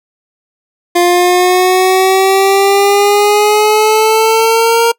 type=exponential sweep; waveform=25% pulse; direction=up; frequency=349.2 to 466.2 Hz; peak=-3 dBFS; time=0.95-4.92 s; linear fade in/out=10 ms; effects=noise-tail reverb RT60 0.1 s tail -24 dB re dry